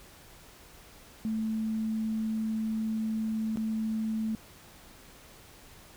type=tone with dropouts; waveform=sine; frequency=220 Hz; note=A3; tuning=in tune; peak=-28 dBFS; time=1.25-4.35 s; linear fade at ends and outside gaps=0 ms; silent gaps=3.559-3.572 s; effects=pink hiss -53 dBFS RMS until 5.96 s